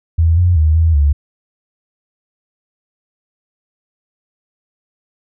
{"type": "tone with pitch steps", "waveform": "sine", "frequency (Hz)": [82.2, 88.7, 78, 81.6, 72], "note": ["E2", "F2", "D#2", "E2", "D2"], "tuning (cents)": [-4, 27, 5, -17, -34], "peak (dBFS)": -8, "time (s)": [0.18, 1.13], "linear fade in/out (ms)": 10, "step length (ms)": 190, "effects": []}